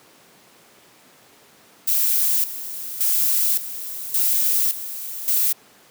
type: noise with tremolo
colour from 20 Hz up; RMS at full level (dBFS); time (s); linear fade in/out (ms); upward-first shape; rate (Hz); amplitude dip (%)
violet; -19; 1.87-5.53; 10; square; 0.88; 75
effects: pink hiss -51 dBFS RMS until 5.9 s + high-pass 200 Hz 12 dB/octave